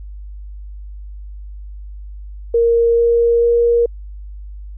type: tone with pitch steps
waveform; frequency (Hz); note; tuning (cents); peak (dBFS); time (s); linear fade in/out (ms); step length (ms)
sine; 466.2 / 468.9 / 471.6; A#4 / A#4 / A#4; 0 / +10 / +20; -10; 2.54-3.86; 5; 440
effects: added 50 Hz sine -29 dBFS peak until 4.77 s